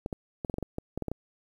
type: clicks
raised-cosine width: 2 ms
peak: -19 dBFS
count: 12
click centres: 0.061 / 0.128 / 0.448 / 0.498 / 0.541 / 0.584 / 0.627 / 0.784 / 0.976 / 1.023 / 1.083 / 1.116 s
effects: 9-bit